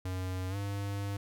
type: tone with pitch glide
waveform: square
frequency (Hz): 92.5 to 100.29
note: F#2 to G2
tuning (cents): 0 to +40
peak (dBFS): -34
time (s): 0.05-1.17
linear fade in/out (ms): 5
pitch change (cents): +140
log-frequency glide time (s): 0.49-0.56
effects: none